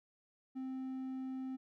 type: tone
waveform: triangle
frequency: 261.6 Hz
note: C4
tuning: in tune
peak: -37 dBFS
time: 0.55-1.57 s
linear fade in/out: 20 ms
effects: none